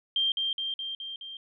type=tone with echo; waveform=sine; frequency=3174 Hz; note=G7; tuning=21 cents sharp; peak=-23 dBFS; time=0.16-0.32 s; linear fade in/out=2 ms; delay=210 ms; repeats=5; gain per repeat=-3 dB; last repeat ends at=1.37 s; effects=none